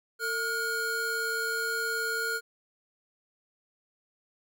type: tone pair together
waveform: square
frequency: 450.4 / 1430 Hz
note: A4 / F6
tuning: +40 / +41 cents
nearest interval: octave + minor sixth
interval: 2001 cents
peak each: -36 / -30 dBFS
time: 0.19-2.41 s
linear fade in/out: 50 ms
effects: none